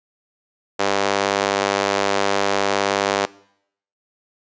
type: tone with high-pass filter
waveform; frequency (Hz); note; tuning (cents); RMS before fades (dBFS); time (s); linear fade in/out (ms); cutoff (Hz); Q
sawtooth; 99.4; G2; +25; -20; 0.79-3.26; 10; 500; 1.1
effects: noise-tail reverb RT60 0.7 s tail -21 dB re dry + resampled to 16000 Hz